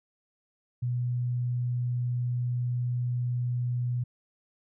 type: tone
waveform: sine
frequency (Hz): 122.7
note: B2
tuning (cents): -11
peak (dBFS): -26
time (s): 0.82-4.04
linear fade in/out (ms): 10
effects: none